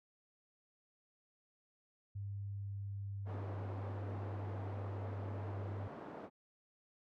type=tone with pitch glide; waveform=sine; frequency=100 to 99.31 Hz; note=G2 to G2; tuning=+35 to +23 cents; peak=-40 dBFS; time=2.15-5.88 s; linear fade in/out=10 ms; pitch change=-12 cents; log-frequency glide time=2.48-3.36 s
type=band-pass noise; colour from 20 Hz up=pink; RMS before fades=-49 dBFS; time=3.25-6.3 s; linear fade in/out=50 ms; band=260 to 840 Hz; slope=12 dB/octave
effects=none

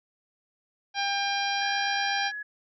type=harmonic tone; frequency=799 Hz; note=G5; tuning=33 cents sharp; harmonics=1 / 2 / 3 / 4 / 5 / 6 / 7; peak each=-29 / -32 / -34 / -35 / -36 / -37 / -37 dBFS; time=0.94-2.32 s; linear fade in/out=50 ms
type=tone with pitch glide; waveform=sine; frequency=1666 to 1686.3 Hz; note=G#6 to G#6; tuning=+5 to +26 cents; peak=-33 dBFS; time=1.61-2.43 s; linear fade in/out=10 ms; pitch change=+21 cents; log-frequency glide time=1.97-2.07 s
effects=none

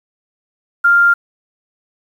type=tone; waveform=sine; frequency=1396.9 Hz; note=F6; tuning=in tune; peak=-7 dBFS; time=0.84-1.14 s; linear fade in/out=10 ms; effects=7-bit

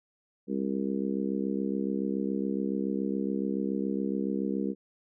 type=harmonic tone; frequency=67.1 Hz; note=C2; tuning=44 cents sharp; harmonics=3 / 4 / 5 / 6 / 7; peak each=-31 / -33 / -35 / -37 / -38 dBFS; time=0.47-4.75 s; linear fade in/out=50 ms; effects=none

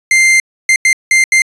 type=tone bursts at uneven times; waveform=45% pulse; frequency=2093 Hz; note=C7; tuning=in tune; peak=-6 dBFS; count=5; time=0.11-0.4 / 0.69-0.76 / 0.85-0.93 / 1.11-1.24 / 1.32-1.42 s; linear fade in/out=2 ms; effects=resampled to 24000 Hz

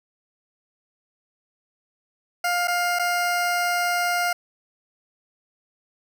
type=tone with dropouts; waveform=20% pulse; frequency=705 Hz; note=F5; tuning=16 cents sharp; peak=-16 dBFS; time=2.44-4.33 s; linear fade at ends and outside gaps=5 ms; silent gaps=2.674-2.68 / 2.989-2.994 s; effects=none

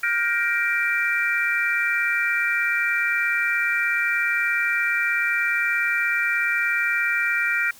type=chord; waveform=sine; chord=G minor seventh; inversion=third; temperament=just; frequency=1411.2 / 1568 / 1881.6 / 2352 Hz; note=F6 / G6 / Bb6 / D7; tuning=+18 / 0 / +16 / +2 cents; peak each=-24 / -29 / -25 / -24 dBFS; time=0.03-7.71 s; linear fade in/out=5 ms; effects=white hiss -48 dBFS RMS until 7.79 s

